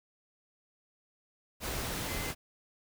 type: tone in noise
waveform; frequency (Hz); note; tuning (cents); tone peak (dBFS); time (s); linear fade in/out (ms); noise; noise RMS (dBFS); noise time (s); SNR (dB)
sine; 2058; C7; -29; -43; 2.06-2.34; 50; pink; -36; 1.6-2.35; -10
effects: none